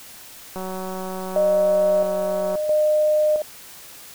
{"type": "click train", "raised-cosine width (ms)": 1, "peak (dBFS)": -18, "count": 374, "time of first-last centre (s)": [0.56, 2.555], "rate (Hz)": 187}
{"type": "tone with tremolo", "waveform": "sine", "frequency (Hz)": 609, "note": "D#5", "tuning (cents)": -37, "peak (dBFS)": -15, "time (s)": [1.36, 3.42], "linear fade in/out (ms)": 2, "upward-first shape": "square", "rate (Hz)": 0.75, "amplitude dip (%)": 50}
{"effects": ["white hiss -42 dBFS RMS until 4.14 s"]}